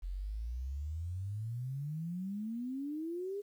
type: exponential sweep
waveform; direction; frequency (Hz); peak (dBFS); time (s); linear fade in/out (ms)
sine; up; 42.79 to 415.3; -36; 0.02-3.42; 20
effects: 11-bit